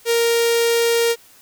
sawtooth tone with notch filter, 466.2 Hz, A#4, in tune, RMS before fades -17 dBFS, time 0.05-1.16 s, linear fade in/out 50 ms, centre 1100 Hz, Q 0.95, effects white hiss -49 dBFS RMS until 1.41 s

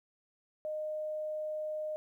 sine tone, 615 Hz, D#5, 20 cents flat, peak -34 dBFS, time 0.65-1.96 s, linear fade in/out 0 ms, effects 12-bit

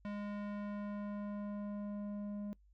square tone with low-pass filter sweep, 205.4 Hz, G#3, 19 cents flat, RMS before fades -42 dBFS, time 0.05-2.53 s, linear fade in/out 0 ms, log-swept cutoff 2500 to 490 Hz, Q 0.79, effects noise-tail reverb RT60 0.1 s tail -22 dB re dry + added 50 Hz sine -63 dBFS peak until 2.73 s

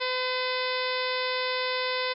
harmonic tone, 508 Hz, B4, 49 cents sharp, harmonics 1 / 2 / 3 / 4 / 5 / 6 / 7 / 8 / 9 / 10, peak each -31 / -33 / -37 / -34 / -37 / -42 / -36 / -38 / -40 / -39 dBFS, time 0-2.14 s, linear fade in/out 20 ms, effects none

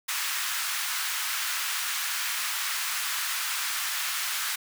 pink high-pass noise, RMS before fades -30 dBFS, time 0.08-4.56 s, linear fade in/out 10 ms, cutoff 1200 Hz, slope 24 dB/octave, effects none

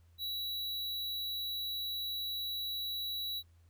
square tone, 3917 Hz, B7, 15 cents flat, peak -36 dBFS, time 0.18-3.43 s, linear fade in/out 50 ms, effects added 84 Hz sine -60 dBFS peak until 3.69 s + pink hiss -75 dBFS RMS until 3.69 s

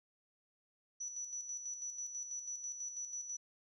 sine tone with tremolo, 5920 Hz, F#8, in tune, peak -39 dBFS, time 1-3.37 s, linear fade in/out 10 ms, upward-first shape square, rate 6.1 Hz, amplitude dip 50%, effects none

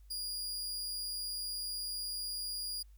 sawtooth tone, 4852 Hz, D#8, 44 cents flat, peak -34 dBFS, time 0.1-2.83 s, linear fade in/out 10 ms, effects added 50 Hz sine -54 dBFS peak until 2.97 s + white hiss -75 dBFS RMS until 2.97 s

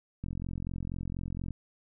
click train, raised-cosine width 5 ms, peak -24 dBFS, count 57, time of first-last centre 0.24-1.507 s, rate 44.2 Hz, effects none

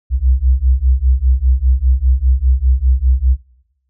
sine beating tone pair, 61.74 / 66.74 Hz, B1 / C2, 0 / +35 cents, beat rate 5 Hz, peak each -13 dBFS, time 0.1-3.37 s, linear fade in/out 50 ms, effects noise-tail reverb RT60 0.8 s tail -18 dB re dry

